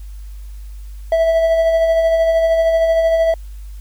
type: tone with tremolo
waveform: triangle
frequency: 656 Hz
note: E5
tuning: 9 cents flat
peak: -8 dBFS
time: 1.12-3.34 s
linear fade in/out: 2 ms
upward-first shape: sine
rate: 13 Hz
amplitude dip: 35%
effects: added 50 Hz sine -29 dBFS peak until 3.8 s + white hiss -52 dBFS RMS until 3.8 s